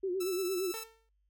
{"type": "tone with vibrato", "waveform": "sine", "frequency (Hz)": 369.8, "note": "F#4", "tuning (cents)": -1, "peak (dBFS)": -30, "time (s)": [0.03, 0.72], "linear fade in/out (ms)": 10, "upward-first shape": "sine", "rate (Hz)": 8.7, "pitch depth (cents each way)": 86}
{"type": "tone with tremolo", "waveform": "5% pulse", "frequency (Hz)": 1318.5, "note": "E6", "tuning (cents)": 0, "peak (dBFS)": -27, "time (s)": [0.2, 0.84], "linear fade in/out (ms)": 10, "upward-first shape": "square", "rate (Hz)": 16, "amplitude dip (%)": 25}
{"type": "tone with exponential decay", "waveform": "sawtooth", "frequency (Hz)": 449.3, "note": "A4", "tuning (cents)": 36, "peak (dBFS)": -34, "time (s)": [0.74, 1.09], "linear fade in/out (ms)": 0, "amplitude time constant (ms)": 74}
{"effects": ["noise-tail reverb RT60 0.2 s tail -20 dB re dry", "added 50 Hz sine -70 dBFS peak until 1.29 s"]}